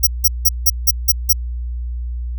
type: tone bursts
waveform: 10% pulse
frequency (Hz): 5700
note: F8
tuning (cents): +34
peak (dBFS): -3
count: 7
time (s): 0.03-1.33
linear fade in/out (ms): 10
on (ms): 40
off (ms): 170
effects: added 60 Hz sine -21 dBFS peak until 2.38 s